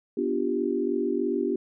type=chord; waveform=sine; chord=G dominant seventh; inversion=first; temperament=equal; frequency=246.9 / 293.7 / 349.2 / 392 Hz; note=B3 / D4 / F4 / G4; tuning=0 / 0 / 0 / 0 cents; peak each=-30 / -30 / -29 / -28 dBFS; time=0.17-1.56 s; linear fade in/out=5 ms; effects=none